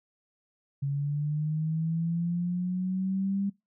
sine linear sweep, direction up, 138.59 to 199.6 Hz, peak -26 dBFS, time 0.82-3.5 s, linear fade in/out 10 ms, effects noise-tail reverb RT60 0.2 s tail -22 dB re dry

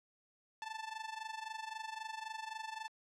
sawtooth tone with amplitude modulation, 880 Hz, A5, in tune, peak -35 dBFS, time 0.62-2.88 s, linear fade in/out 0 ms, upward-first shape sine, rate 23.8 Hz, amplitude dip 80%, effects low-pass 6000 Hz 12 dB/octave

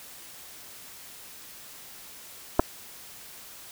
clicks, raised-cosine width 1 ms, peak -5 dBFS, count 2, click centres 2.594 / 2.597 s, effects white hiss -46 dBFS RMS until 3.71 s

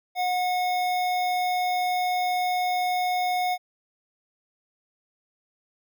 square tone with notch filter, 727 Hz, F#5, 31 cents flat, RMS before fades -25 dBFS, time 0.15-3.58 s, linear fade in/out 50 ms, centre 8000 Hz, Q 1.2, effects none

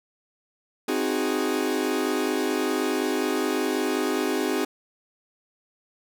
40% pulse chord, Ab dominant seventh, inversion first, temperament equal, 261.6 / 311.1 / 370 / 415.3 Hz, C4 / Eb4 / Gb4 / Ab4, 0 / 0 / 0 / 0 cents, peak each -28 dBFS, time 0.88-4.65 s, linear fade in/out 5 ms, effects none

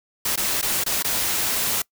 white noise with dropouts, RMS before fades -23 dBFS, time 0.25-1.82 s, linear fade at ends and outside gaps 5 ms, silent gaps 0.359-0.374 / 0.615-0.625 / 0.839-0.862 / 1.026-1.044 s, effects noise-tail reverb RT60 0.1 s tail -24 dB re dry

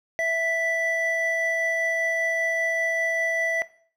triangle tone pair together, 660.2 / 1975.5 Hz, E5 / B6, +2 / 0 cents, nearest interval octave + perfect fifth, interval 1898 cents, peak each -23 dBFS, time 0.19-3.62 s, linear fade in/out 0 ms, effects noise-tail reverb RT60 0.5 s tail -18 dB re dry

